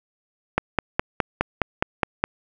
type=click train; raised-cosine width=0.5 ms; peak=-3 dBFS; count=9; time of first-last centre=0.58-2.24 s; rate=4.82 Hz; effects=none